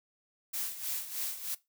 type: noise with tremolo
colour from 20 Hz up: blue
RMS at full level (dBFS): -34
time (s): 0.53-1.55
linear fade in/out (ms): 10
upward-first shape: sine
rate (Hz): 3.2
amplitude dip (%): 70
effects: noise-tail reverb RT60 0.2 s tail -19 dB re dry